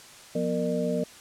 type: tone cluster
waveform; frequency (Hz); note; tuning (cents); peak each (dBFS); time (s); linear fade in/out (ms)
sine; 176.5 / 244.2 / 461.6 / 603; F3 / B3 / A#4 / D5; +19 / -19 / -17 / +46; -30; 0.35-1.04; 5
effects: white hiss -48 dBFS RMS until 1.2 s + low-pass 9000 Hz 12 dB/octave